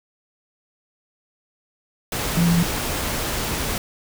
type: tone in noise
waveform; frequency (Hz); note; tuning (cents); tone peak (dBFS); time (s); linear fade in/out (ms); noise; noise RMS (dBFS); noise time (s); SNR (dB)
sine; 170.7; F3; -39; -15; 2.37-2.63; 2; pink; -25; 2.12-3.78; +7
effects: none